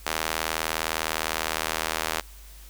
sawtooth tone with high-pass filter, 79.8 Hz, D#2, 44 cents sharp, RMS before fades -29 dBFS, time 0.06-2.21 s, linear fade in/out 5 ms, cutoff 750 Hz, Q 0.55, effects added 50 Hz sine -44 dBFS peak until 2.69 s + white hiss -51 dBFS RMS until 2.69 s

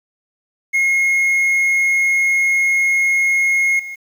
triangle tone with level steps, 2156 Hz, C#7, 49 cents flat, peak -11 / -25 dBFS, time 0.73-3.96 s, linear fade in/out 20 ms, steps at 3.79 s, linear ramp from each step 5 ms, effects 8-bit

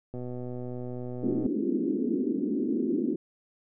click train, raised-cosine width 2 ms, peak -25 dBFS, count 165, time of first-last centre 0.14-1.463 s, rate 124 Hz
pink band-pass noise, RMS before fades -28 dBFS, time 1.23-3.16 s, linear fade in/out 5 ms, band 220 to 370 Hz, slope 48 dB/octave
effects none

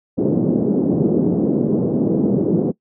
pink band-pass noise, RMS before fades -17 dBFS, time 0.17-2.72 s, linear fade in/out 20 ms, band 170 to 420 Hz, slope 24 dB/octave, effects noise-tail reverb RT60 0.1 s tail -21 dB re dry

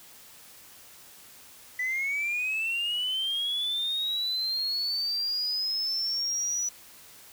sine linear sweep, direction up, 1979 to 5920 Hz, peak -25 dBFS, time 1.79-6.69 s, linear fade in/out 5 ms, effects tanh soft clip ceiling -24 dBFS + white hiss -51 dBFS RMS until 7.32 s

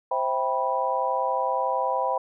sine chord, C major seventh, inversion none, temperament just, 523.3 / 654.1 / 784.9 / 981.1 Hz, C5 / E5 / G5 / B5, 0 / -14 / +2 / -12 cents, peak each -28 / -31 / -28 / -26 dBFS, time 0.11-2.18 s, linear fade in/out 5 ms, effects none

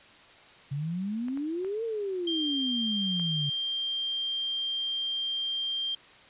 sine exponential two-way sweep, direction up then down, 135.4 to 465.1 to 140 Hz, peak -29 dBFS, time 0.71-3.5 s, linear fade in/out 10 ms, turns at 1.84 s
clicks, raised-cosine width 0.5 ms, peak -31 dBFS, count 4, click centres 1.284 / 1.374 / 1.647 / 3.197 s
sine tone, 3180 Hz, G7, 24 cents sharp, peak -28 dBFS, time 2.27-5.95 s, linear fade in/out 5 ms
effects white hiss -53 dBFS RMS until 6.29 s + resampled to 8000 Hz

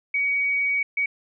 sine tone bursts at uneven times, 2256 Hz, C#7, 30 cents sharp, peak -20 dBFS, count 2, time 0.14-0.83 / 0.97-1.06 s, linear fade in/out 5 ms, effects none

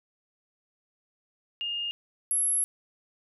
sine tone pair in turn, 2831 / 11178 Hz, F7 / F9, +23 / 0 cents, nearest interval 2 octaves, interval 2377 cents, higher second, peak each -29 / -23 dBFS, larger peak second, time 1.61-1.91 / 2.31-2.64 s, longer second, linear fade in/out 0 ms, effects none

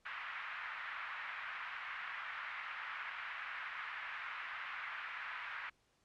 pink band-pass noise, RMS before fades -45 dBFS, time 0.05-5.7 s, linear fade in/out 10 ms, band 1200 to 2300 Hz, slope 24 dB/octave, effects pink hiss -75 dBFS RMS until 6.04 s + low-pass 8000 Hz 12 dB/octave

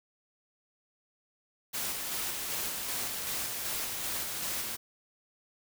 white noise with tremolo, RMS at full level -34 dBFS, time 1.73-4.77 s, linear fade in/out 20 ms, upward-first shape square, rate 2.6 Hz, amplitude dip 25%, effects none

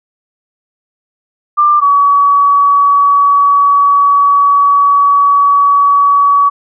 sine tone pair in turn, 1189 / 1134.4 Hz, D6 / C#6, +21 / +40 cents, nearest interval minor second, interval 81 cents, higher first, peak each -5 dBFS, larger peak neither, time 1.57-1.81 / 1.81-6.5 s, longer second, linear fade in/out 20 ms, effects none

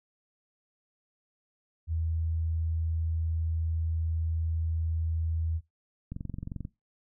sine tone, 81.3 Hz, E2, 23 cents flat, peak -27 dBFS, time 1.87-5.61 s, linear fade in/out 50 ms
click train, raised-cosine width 5 ms, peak -24 dBFS, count 13, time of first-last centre 6.12-6.651 s, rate 22.6 Hz
effects noise-tail reverb RT60 0.2 s tail -20 dB re dry

